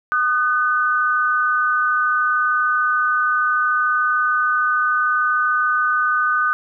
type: tone pair together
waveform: sine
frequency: 1227 / 1506.3 Hz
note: D#6 / F#6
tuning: -25 / +31 cents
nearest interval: major third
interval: 356 cents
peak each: -18 dBFS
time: 0.12-6.53 s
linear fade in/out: 0 ms
effects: none